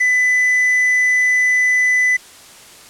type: tone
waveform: triangle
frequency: 2000 Hz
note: B6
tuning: 21 cents sharp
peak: -10 dBFS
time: 0-2.17 s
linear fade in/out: 10 ms
effects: white hiss -41 dBFS RMS until 2.89 s + low-pass 10000 Hz 12 dB/octave